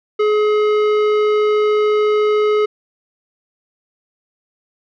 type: tone with tanh clipping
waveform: sine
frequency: 423.1 Hz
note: G#4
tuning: 32 cents sharp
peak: -14 dBFS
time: 0.19-2.66 s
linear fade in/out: 10 ms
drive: 14 dB
effects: none